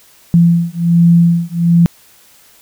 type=beating tone pair; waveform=sine; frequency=169.5 / 170.8 Hz; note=E3 / F3; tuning=+49 / -38 cents; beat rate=1.3 Hz; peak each=-10 dBFS; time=0.34-1.86 s; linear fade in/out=0 ms; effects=white hiss -46 dBFS RMS until 2.61 s